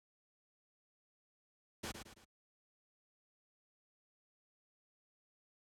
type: noise with echo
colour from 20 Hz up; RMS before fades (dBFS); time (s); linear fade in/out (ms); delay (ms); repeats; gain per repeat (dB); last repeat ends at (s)
pink; -42; 1.83-1.92; 10; 110; 3; -7; 2.25
effects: high-pass 60 Hz 12 dB/octave + low-pass 11000 Hz 12 dB/octave